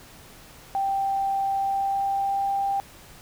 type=tone with pitch glide; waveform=sine; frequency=784 to 791.3 Hz; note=G5 to G5; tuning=0 to +16 cents; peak=-22 dBFS; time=0.75-2.8 s; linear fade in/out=0 ms; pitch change=+16 cents; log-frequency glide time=1.53-2.52 s; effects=pink hiss -48 dBFS RMS until 3.21 s